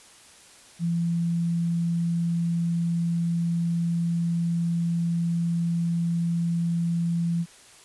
sine tone, 169.4 Hz, E3, 48 cents sharp, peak -22 dBFS, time 0.79-7.46 s, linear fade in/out 50 ms, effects white hiss -51 dBFS RMS until 7.84 s + resampled to 24000 Hz

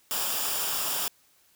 white noise with comb filter, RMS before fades -29 dBFS, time 0.11-1.08 s, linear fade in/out 0 ms, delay 0.48 ms, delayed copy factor -0.6, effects white hiss -63 dBFS RMS until 1.55 s

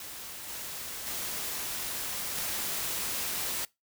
white noise with level steps, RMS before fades -42 / -39 / -35 / -33 dBFS, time 0-3.65 s, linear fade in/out 2 ms, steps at 0.48 / 1.06 / 2.35 s, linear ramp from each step 10 ms, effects noise-tail reverb RT60 0.2 s tail -22 dB re dry

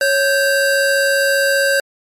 square tone pair together, 553 / 1564 Hz, C#5 / G6, -4 / -4 cents, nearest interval octave + tritone, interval 1800 cents, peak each -16 dBFS, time 0.01-1.8 s, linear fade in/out 2 ms, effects MP3 64 kbps

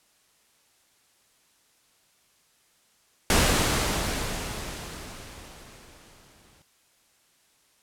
pink noise with exponential decay, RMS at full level -19 dBFS, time 3.3-6.62 s, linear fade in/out 1 ms, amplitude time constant 720 ms, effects white hiss -64 dBFS RMS until 7.82 s + low-pass 11000 Hz 12 dB/octave

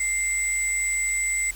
sine tone pair together, 2093 / 7902 Hz, C7 / B8, 0 / 0 cents, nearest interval octave + major seventh, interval 2300 cents, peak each -25 dBFS, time 0-1.51 s, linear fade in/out 5 ms, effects added 42 Hz sine -40 dBFS peak until 1.55 s + white hiss -44 dBFS RMS until 1.55 s

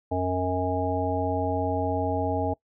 harmonic tone, 91.5 Hz, F#2, 19 cents flat, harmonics 1 / 3 / 5 / 7 / 9, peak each -30 / -30 / -30 / -30 / -30 dBFS, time 0.11-2.54 s, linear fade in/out 10 ms, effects noise-tail reverb RT60 0.1 s tail -21 dB re dry

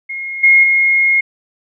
sine tone with level steps, 2150 Hz, C7, 47 cents sharp, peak -21 / -5 / -9 dBFS, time 0.09-1.21 s, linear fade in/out 10 ms, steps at 0.43 / 0.63 s, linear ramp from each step 10 ms, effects none

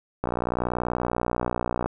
click train, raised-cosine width 1 ms, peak -11 dBFS, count 99, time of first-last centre 0.24-1.86 s, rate 60.5 Hz, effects none

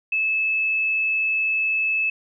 sine tone, 2608 Hz, E7, 19 cents flat, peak -19 dBFS, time 0.12-2.1 s, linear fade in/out 5 ms, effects none

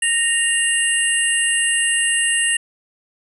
sine tone cluster, 1854 / 2798 / 8340 / 10230 Hz, A#6 / F7 / C9 / D#9, -10 / +3 / -7 / +47 cents, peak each -21 dBFS, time 0.02-2.57 s, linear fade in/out 5 ms, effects none

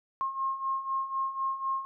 sine beating tone pair, 1070 / 1074 Hz, C6 / C6, +38 / +45 cents, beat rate 4 Hz, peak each -35 / -30 dBFS, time 0.21-1.85 s, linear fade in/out 0 ms, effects none

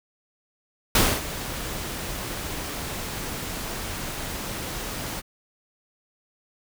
pink noise with ADSR envelope, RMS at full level -17 dBFS, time 0.95-5.22 s, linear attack 3 ms, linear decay 250 ms, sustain -15 dB, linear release 32 ms, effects none

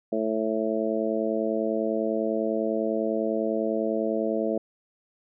harmonic tone, 110 Hz, A2, in tune, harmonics 2 / 3 / 4 / 5 / 6, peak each -30 / -30 / -30 / -30 / -30 dBFS, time 0.12-4.58 s, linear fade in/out 5 ms, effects none

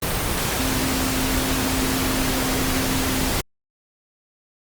sine tone in noise, 261.6 Hz, C4, in tune, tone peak -25 dBFS, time 0.59-3.3 s, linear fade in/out 5 ms, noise pink, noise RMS -23 dBFS, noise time 0.02-3.41 s, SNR -5 dB, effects Opus 32 kbps

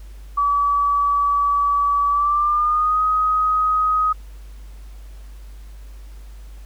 sine tone with pitch glide, 1146 to 1257 Hz, D6 to D#6, -43 to +17 cents, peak -15 dBFS, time 0.37-4.13 s, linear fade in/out 10 ms, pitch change +160 cents, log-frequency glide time 2.09-3.02 s, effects added 50 Hz sine -35 dBFS peak until 6.65 s + pink hiss -53 dBFS RMS until 6.65 s

